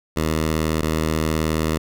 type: tone pair in turn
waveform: 10% pulse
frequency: 78.9 / 78.9 Hz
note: D#2 / D#2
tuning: +25 / +25 cents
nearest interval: unison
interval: 0 cents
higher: neither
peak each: -11 dBFS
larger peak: neither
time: 0.16-0.82 / 0.82-1.78 s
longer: second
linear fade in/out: 10 ms
effects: none